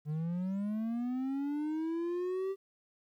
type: linear sweep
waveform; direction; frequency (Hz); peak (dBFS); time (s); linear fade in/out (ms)
triangle; up; 146.83 to 392; -30; 0.05-2.56; 50
effects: 12-bit